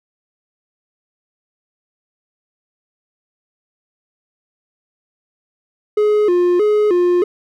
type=tone with vibrato; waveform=triangle; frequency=386.2 Hz; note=G4; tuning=26 cents flat; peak=-9 dBFS; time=5.97-7.24 s; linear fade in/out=5 ms; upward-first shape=square; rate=1.6 Hz; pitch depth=150 cents each way; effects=none